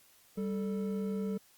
triangle tone pair together, 196 / 440 Hz, G3 / A4, 0 / 0 cents, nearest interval octave + major second, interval 1400 cents, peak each -31 / -36 dBFS, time 0.37-1.38 s, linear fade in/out 10 ms, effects white hiss -63 dBFS RMS until 1.57 s + Opus 48 kbps

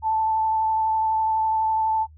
sine tone with vibrato, 880 Hz, A5, in tune, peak -19 dBFS, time 0.02-2.07 s, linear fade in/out 50 ms, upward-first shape sine, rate 12 Hz, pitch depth 12 cents each way, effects noise-tail reverb RT60 0.1 s tail -23 dB re dry + added 77 Hz sine -45 dBFS peak until 2.17 s

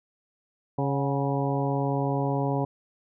harmonic tone with a mistuned harmonic, 138.59 Hz, C#3, in tune, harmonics 1 / 2 / 3 / 4 / 5 / 6 / 7, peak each -27 / -30 / -32 / -33 / -34 / -35 / -35 dBFS, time 0.78-2.65 s, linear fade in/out 5 ms, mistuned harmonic 5, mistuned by +58 cents, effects none

